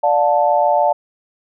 sine chord, D minor, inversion none, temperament equal with one note detuned, 587.3 / 714 / 880 Hz, D5 / F5 / A5, 0 / +38 / 0 cents, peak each -16 dBFS, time 0.03-0.93 s, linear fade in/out 10 ms, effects none

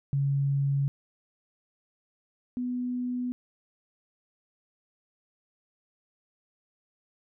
sine tone pair in turn, 139.4 / 247.9 Hz, C#3 / B3, +10 / +7 cents, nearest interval minor seventh, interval 997 cents, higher second, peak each -23 / -28 dBFS, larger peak first, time 0.13-0.88 / 2.57-3.32 s, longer neither, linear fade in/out 0 ms, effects none

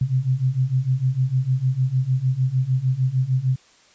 sine beating tone pair, 126.4 / 133 Hz, B2 / C3, +41 / +29 cents, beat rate 6.6 Hz, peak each -22 / -20 dBFS, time 0.01-3.56 s, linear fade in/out 5 ms, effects white hiss -54 dBFS RMS until 3.94 s + resampled to 16000 Hz

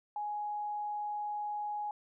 sine tone, 834 Hz, G#5, 7 cents sharp, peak -34 dBFS, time 0.16-1.91 s, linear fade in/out 2 ms, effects none

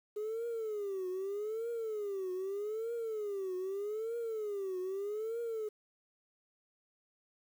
sine tone with vibrato, 414.9 Hz, G#4, 2 cents flat, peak -33 dBFS, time 0.16-5.69 s, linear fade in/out 10 ms, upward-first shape triangle, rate 0.81 Hz, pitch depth 230 cents each way, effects tanh soft clip ceiling -33 dBFS + 10-bit

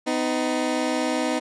20% pulse tone pair together, 253 / 312.6 Hz, B3 / D#4, +42 / +8 cents, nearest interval major third, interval 366 cents, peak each -20 dBFS, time 0.06-1.4 s, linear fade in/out 20 ms, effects resampled to 22050 Hz

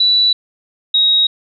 sine tone pair in turn, 3951 / 3791 Hz, B7 / A#7, 0 / +28 cents, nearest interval minor second, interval 72 cents, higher first, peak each -9 dBFS, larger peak neither, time 0-0.33 / 0.94-1.27 s, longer neither, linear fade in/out 5 ms, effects none

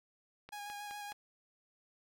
click train, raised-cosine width 0.3 ms, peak -34 dBFS, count 4, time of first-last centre 0.49-1.12 s, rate 4.76 Hz
sawtooth tone with vibrato, 823 Hz, G#5, 16 cents flat, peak -39 dBFS, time 0.52-1.13 s, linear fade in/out 10 ms, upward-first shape square, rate 7.1 Hz, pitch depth 13 cents each way
effects none

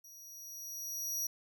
sawtooth tone with level ramp, 5770 Hz, F#8, 44 cents flat, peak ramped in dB -50 to -30 dBFS, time 0.04-1.27 s, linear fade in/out 5 ms, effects none

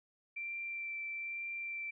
sine tone with vibrato, 2349 Hz, D7, in tune, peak -38 dBFS, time 0.36-1.91 s, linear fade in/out 10 ms, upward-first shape sine, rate 1.1 Hz, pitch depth 10 cents each way, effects none

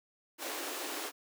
pink high-pass noise, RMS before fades -39 dBFS, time 0.38-1.12 s, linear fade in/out 50 ms, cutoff 270 Hz, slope 96 dB/octave, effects none

